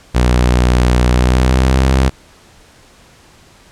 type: tone with pitch glide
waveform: sawtooth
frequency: 61.3 to 65.7 Hz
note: B1 to C2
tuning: -12 to +8 cents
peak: -5 dBFS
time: 0.14-2.1 s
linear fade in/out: 20 ms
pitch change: +120 cents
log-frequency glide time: 1.1-1.83 s
effects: pink hiss -45 dBFS RMS until 3.71 s + low-pass 9000 Hz 12 dB/octave